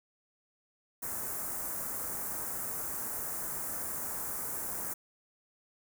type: band-stop noise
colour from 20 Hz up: white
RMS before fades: -37 dBFS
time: 1.02-4.94 s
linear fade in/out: 10 ms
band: 1600 to 7400 Hz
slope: 24 dB/octave
effects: none